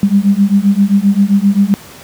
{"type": "beating tone pair", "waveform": "sine", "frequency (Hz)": [196, 203.6], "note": ["G3", "G#3"], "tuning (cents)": [0, -34], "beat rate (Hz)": 7.6, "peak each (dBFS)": -10, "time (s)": [0.03, 1.74], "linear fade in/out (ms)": 0, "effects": ["pink hiss -35 dBFS RMS until 2.03 s", "high-pass 100 Hz 12 dB/octave"]}